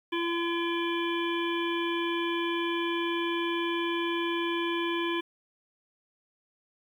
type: harmonic tone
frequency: 339.9 Hz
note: F4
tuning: 47 cents flat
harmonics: 1 / 3 / 5 / 7 / 9 / 10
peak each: -29 / -34 / -38 / -37 / -39 / -41 dBFS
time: 0.12-5.21 s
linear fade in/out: 10 ms
effects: 10-bit